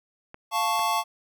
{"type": "clicks", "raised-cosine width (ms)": 0.5, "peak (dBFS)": -26, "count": 2, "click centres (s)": [0.344, 0.794]}
{"type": "chord", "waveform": "square", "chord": "F augmented", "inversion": "none", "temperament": "equal", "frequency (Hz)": [698.5, 880, 1108.7], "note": ["F5", "A5", "C#6"], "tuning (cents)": [0, 0, 0], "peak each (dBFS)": [-30, -27, -27], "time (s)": [0.51, 1.04], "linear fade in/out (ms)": 50}
{"effects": []}